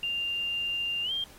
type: tone with pitch glide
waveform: sine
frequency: 2794 to 3191 Hz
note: F7 to G7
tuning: 0 to +30 cents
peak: -28 dBFS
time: 0.03-1.24 s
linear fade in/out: 2 ms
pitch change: +230 cents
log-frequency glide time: 1.03-1.12 s
effects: pink hiss -53 dBFS RMS until 1.38 s + AAC 48 kbps